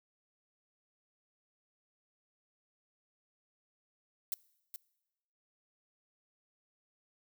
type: noise with echo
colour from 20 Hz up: violet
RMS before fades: -35 dBFS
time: 4.32-4.34 s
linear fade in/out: 0 ms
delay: 420 ms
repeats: 1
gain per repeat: -8 dB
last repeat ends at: 4.76 s
effects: noise-tail reverb RT60 1.0 s tail -23 dB re dry